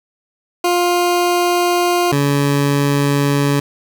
20% pulse tone pair in turn, 352.1 / 142.09 Hz, F4 / C#3, +14 / +43 cents, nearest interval octave + major third, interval 1571 cents, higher first, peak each -8 / -8 dBFS, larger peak neither, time 0.64-2.12 / 2.12-3.6 s, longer neither, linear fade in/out 5 ms, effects 8-bit

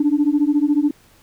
sine beating tone pair, 286.3 / 300.3 Hz, D4 / D4, -44 / +39 cents, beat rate 14 Hz, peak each -16 dBFS, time 0-0.91 s, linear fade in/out 5 ms, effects tanh soft clip ceiling -8 dBFS + pink hiss -53 dBFS RMS until 1.22 s

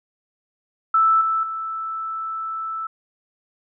sine tone with level steps, 1318.5 Hz, E6, in tune, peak -13 / -18 / -25 dBFS, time 0.94-2.87 s, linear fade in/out 5 ms, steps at 1.21 / 1.43 s, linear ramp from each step 2 ms, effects none

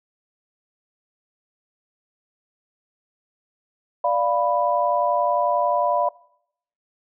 sine chord, B diminished, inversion first, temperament equal, 587.3 / 698.5 / 987.8 Hz, D5 / F5 / B5, 0 / 0 / 0 cents, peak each -22 dBFS, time 4.04-6.09 s, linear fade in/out 5 ms, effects noise-tail reverb RT60 0.7 s tail -22 dB re dry

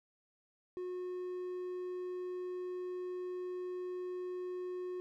triangle tone, 362.9 Hz, F#4, 34 cents flat, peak -36 dBFS, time 0.77-5 s, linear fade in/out 0 ms, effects none

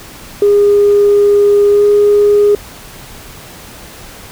sine tone with pitch glide, 408.3 to 412.1 Hz, G#4 to G#4, -29 to -13 cents, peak -4 dBFS, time 0.42-2.55 s, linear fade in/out 2 ms, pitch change +16 cents, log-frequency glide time 1.7-1.85 s, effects tanh soft clip ceiling -1 dBFS + pink hiss -33 dBFS RMS until 4.31 s

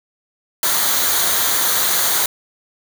white noise with comb filter, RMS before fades -17 dBFS, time 0.63-2.26 s, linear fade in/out 2 ms, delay 0.38 ms, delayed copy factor -0.55, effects none

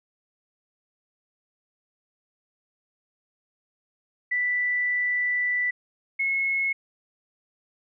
sine tone pair in turn, 1975.5 / 2179 Hz, B6 / C#7, 0 / -30 cents, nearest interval major second, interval 170 cents, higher second, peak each -22 / -22 dBFS, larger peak neither, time 4.31-5.71 / 6.19-6.73 s, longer first, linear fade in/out 10 ms, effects none

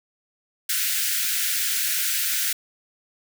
white high-pass noise, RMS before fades -24 dBFS, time 0.69-2.53 s, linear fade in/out 5 ms, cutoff 1400 Hz, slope 96 dB/octave, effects none

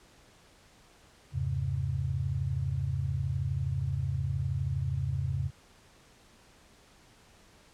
sine tone cluster, 82.1 / 101.2 / 134 Hz, E2 / G#2 / C3, -6 / -44 / +42 cents, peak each -34 / -34 / -31 dBFS, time 1.32-5.51 s, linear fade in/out 50 ms, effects pink hiss -59 dBFS RMS until 7.73 s + low-pass 9000 Hz 12 dB/octave

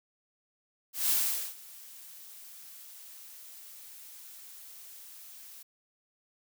blue noise with ADSR envelope, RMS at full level -26 dBFS, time 0.93-5.63 s, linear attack 170 ms, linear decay 440 ms, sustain -23 dB, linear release 9 ms, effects none

